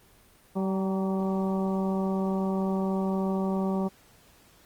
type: harmonic tone with a mistuned harmonic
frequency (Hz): 191.7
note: G3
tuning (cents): -38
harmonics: 1 / 2 / 3 / 4 / 5 / 6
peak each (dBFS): -26 / -32 / -36 / -38 / -40 / -42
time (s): 0.55-3.89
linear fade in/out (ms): 20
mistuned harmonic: 5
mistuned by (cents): -46
effects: pink hiss -58 dBFS RMS until 4.65 s + Opus 24 kbps